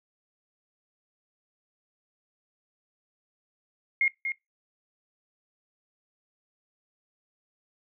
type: tone with echo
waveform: sine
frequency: 2141 Hz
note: C7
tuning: 39 cents sharp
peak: -20 dBFS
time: 4.01-4.08 s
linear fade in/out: 2 ms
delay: 240 ms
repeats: 1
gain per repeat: -7 dB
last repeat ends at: 4.32 s
effects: noise-tail reverb RT60 0.2 s tail -23 dB re dry